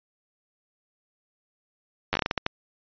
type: slowing click train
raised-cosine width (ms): 0.3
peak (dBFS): -8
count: 10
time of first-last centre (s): 2.13-2.464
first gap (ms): 10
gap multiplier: 1.31
effects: resampled to 11025 Hz